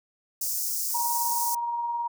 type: high-pass noise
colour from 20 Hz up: white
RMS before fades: -29 dBFS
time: 0.41-1.55 s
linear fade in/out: 5 ms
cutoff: 5100 Hz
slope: 48 dB/octave
type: tone with tremolo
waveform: sine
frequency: 944 Hz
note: A#5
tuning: 22 cents sharp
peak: -25 dBFS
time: 0.94-2.08 s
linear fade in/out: 10 ms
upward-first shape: sine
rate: 19 Hz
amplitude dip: 30%
effects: none